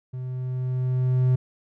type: tone with level ramp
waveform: triangle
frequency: 127.6 Hz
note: C3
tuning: 43 cents flat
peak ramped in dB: -28 to -14 dBFS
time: 0.13-1.36 s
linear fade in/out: 10 ms
effects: none